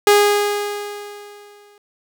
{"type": "tone with exponential decay", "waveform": "sawtooth", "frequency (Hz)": 411.3, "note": "G#4", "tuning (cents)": -17, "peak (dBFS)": -4, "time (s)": [0.07, 1.78], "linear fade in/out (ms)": 2, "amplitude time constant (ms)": 370, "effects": []}